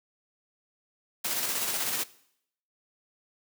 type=noise with tremolo; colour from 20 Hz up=white; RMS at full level=-29 dBFS; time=1.24-2.04 s; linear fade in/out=10 ms; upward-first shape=square; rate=16 Hz; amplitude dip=30%; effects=noise-tail reverb RT60 0.7 s tail -19 dB re dry + high-pass 150 Hz 12 dB/octave